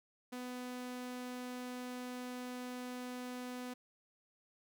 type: tone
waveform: sawtooth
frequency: 249.3 Hz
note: B3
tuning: 16 cents sharp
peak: -38 dBFS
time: 0.32-3.74 s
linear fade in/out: 10 ms
effects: none